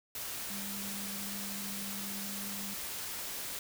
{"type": "tone in noise", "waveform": "sine", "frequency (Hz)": 199.9, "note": "G3", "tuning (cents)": 34, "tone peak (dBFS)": -43, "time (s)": [0.5, 2.74], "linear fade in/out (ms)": 2, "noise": "white", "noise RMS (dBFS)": -40, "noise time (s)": [0.15, 3.59], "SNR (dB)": -6, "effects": []}